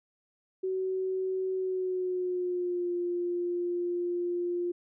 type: tone with pitch glide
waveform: sine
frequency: 376.2 to 351 Hz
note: F#4 to F4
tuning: +29 to +9 cents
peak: -28 dBFS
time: 0.63-4.72 s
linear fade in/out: 10 ms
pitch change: -120 cents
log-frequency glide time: 1.54-2.92 s
effects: none